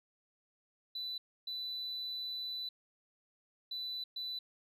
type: tone bursts at uneven times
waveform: sine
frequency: 3985 Hz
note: B7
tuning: 15 cents sharp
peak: -36 dBFS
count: 4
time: 0.95-1.18 / 1.47-2.69 / 3.71-4.04 / 4.16-4.39 s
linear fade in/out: 5 ms
effects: tanh soft clip ceiling -35 dBFS